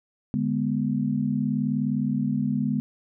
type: chord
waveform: sine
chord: G# diminished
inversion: second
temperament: equal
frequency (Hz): 146.83 / 207.7 / 246.9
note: D3 / G#3 / B3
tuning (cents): 0 / 0 / 0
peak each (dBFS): -28 / -26 / -26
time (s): 0.34-2.8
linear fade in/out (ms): 0
effects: none